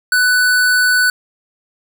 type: tone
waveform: square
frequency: 1492 Hz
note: F#6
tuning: 14 cents sharp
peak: -11 dBFS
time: 0.12-1.1 s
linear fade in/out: 2 ms
effects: none